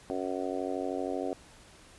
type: harmonic tone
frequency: 92.8 Hz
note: F#2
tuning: 6 cents sharp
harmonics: 3 / 4 / 5 / 6 / 7 / 8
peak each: -36 / -37 / -38 / -39 / -39 / -40 dBFS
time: 0.1-1.33 s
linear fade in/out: 0 ms
effects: pink hiss -55 dBFS RMS until 1.98 s + resampled to 24000 Hz